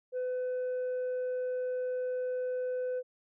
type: tone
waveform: sine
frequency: 504 Hz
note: B4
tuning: 35 cents sharp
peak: -28 dBFS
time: 0.12-3.03 s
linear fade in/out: 50 ms
effects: tanh soft clip ceiling -30 dBFS